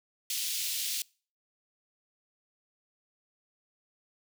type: high-pass noise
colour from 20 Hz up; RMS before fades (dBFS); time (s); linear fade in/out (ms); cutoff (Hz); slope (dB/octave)
pink; -33; 0.3-1.02; 2; 3000; 24
effects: noise-tail reverb RT60 0.4 s tail -25 dB re dry